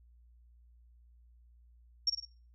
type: tone with echo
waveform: sine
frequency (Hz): 5530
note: F8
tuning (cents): -18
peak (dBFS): -25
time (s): 2.07-2.1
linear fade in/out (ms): 5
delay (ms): 51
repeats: 3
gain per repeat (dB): -6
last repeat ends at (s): 2.253
effects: noise-tail reverb RT60 0.4 s tail -22 dB re dry + added 59 Hz sine -58 dBFS peak until 2.54 s